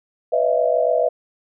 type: tone cluster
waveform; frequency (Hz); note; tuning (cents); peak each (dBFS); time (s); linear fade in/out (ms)
sine; 497 / 568 / 630 / 677; B4 / C#5 / D#5 / E5; +11 / +42 / +21 / +46; -20 / -26 / -19 / -21; 0.32-1.09; 10
effects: none